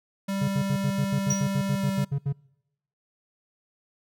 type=tone with pitch glide; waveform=square; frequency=196 to 194.2 Hz; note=G3 to G3; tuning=0 to -16 cents; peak=-27 dBFS; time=0.28-2.05 s; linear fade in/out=10 ms; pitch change=-16 cents; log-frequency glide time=1.78-1.84 s
type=tone bursts; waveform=triangle; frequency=140 Hz; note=C#3; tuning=18 cents sharp; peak=-21 dBFS; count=14; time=0.41-2.328 s; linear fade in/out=10 ms; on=72 ms; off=70 ms
type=tone with exponential decay; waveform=triangle; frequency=5780 Hz; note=F#8; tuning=41 cents flat; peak=-21 dBFS; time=1.3-1.53 s; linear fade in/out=5 ms; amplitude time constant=48 ms
effects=noise-tail reverb RT60 0.9 s tail -26 dB re dry